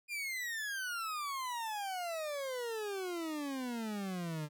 40% pulse exponential sweep, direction down, 2442 to 146.83 Hz, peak -36 dBFS, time 0.08-4.49 s, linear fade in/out 50 ms, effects none

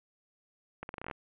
accelerating click train, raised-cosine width 0.5 ms, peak -24 dBFS, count 10, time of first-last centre 0.83-1.112 s, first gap 61 ms, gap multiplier 0.82, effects resampled to 8000 Hz + 9-bit

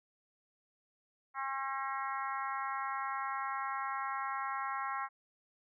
harmonic tone, 270 Hz, C#4, 45 cents flat, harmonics 3 / 4 / 5 / 6 / 7 / 8, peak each -41 / -38 / -41 / -47 / -45 / -49 dBFS, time 1.34-5.09 s, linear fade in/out 50 ms, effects none

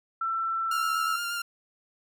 sine tone with pitch glide, 1339 to 1316.8 Hz, E6 to E6, +27 to -2 cents, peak -26 dBFS, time 0.21-1.16 s, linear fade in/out 5 ms, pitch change -29 cents, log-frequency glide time 0.64-0.91 s
sawtooth tone with vibrato, 1396.9 Hz, F6, in tune, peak -26 dBFS, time 0.71-1.42 s, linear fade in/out 5 ms, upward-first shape square, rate 8.4 Hz, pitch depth 13 cents each way
effects none

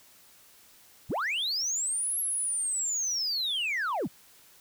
sine linear two-way sweep, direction up then down, 31.51 to 11350 to 93.1 Hz, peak -25 dBFS, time 1.09-4.08 s, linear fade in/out 20 ms, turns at 2.19 s, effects tanh soft clip ceiling -26 dBFS + white hiss -57 dBFS RMS until 4.6 s

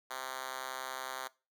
5% pulse tone with high-pass filter, 130.81 Hz, C3, in tune, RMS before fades -41 dBFS, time 0.1-1.28 s, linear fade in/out 10 ms, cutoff 770 Hz, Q 0.79, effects noise-tail reverb RT60 0.3 s tail -21 dB re dry

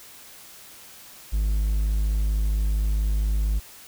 triangle tone, 52.2 Hz, G#1, 10 cents sharp, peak -18 dBFS, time 1.32-3.6 s, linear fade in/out 20 ms, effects white hiss -46 dBFS RMS until 3.87 s

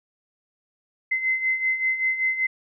sine beating tone pair, 2054 / 2059.2 Hz, C7 / C7, -33 / -28 cents, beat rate 5.2 Hz, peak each -28 / -22 dBFS, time 1.11-2.47 s, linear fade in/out 10 ms, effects none

